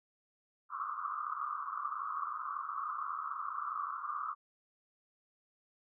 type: band-pass noise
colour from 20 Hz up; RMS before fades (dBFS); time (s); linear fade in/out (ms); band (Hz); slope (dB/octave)
pink; -39; 0.69-4.35; 50; 1100 to 1300; 96
effects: none